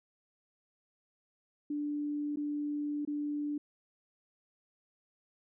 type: tone with dropouts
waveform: sine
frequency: 293.7 Hz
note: D4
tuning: in tune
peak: -32 dBFS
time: 1.7-3.58 s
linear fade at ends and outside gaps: 5 ms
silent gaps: 2.36-2.37 / 3.051-3.074 s
effects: none